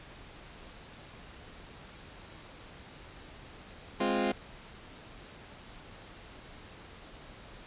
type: chord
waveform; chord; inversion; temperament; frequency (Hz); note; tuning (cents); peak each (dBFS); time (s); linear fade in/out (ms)
20% pulse; F minor; first; equal; 207.7 / 261.6 / 349.2; Ab3 / C4 / F4; 0 / 0 / 0; -27; 4-4.32; 5
effects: pink hiss -50 dBFS RMS until 7.66 s + resampled to 8000 Hz